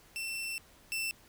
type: tone pair in turn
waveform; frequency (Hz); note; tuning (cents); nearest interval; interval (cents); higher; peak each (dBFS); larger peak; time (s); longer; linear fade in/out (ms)
sawtooth; 2687 / 2674; E7 / E7; +33 / +24; unison; 9; first; -32 / -29; second; 0.16-0.58 / 0.92-1.11; first; 0
effects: pink hiss -60 dBFS RMS until 1.28 s